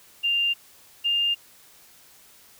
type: tone pair in turn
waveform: sine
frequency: 2794 / 2807 Hz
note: F7 / F7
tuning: 0 / +8 cents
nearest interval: unison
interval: 8 cents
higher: second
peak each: -20 dBFS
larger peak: neither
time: 0.23-0.54 / 1.04-1.35 s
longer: neither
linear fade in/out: 20 ms
effects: white hiss -53 dBFS RMS until 2.59 s